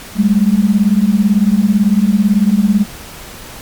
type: beating tone pair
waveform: sine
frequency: 196 / 214 Hz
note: G3 / A3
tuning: 0 / -48 cents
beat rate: 18 Hz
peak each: -11 dBFS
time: 0.15-2.86 s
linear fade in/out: 50 ms
effects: pink hiss -32 dBFS RMS until 3.61 s + MP3 96 kbps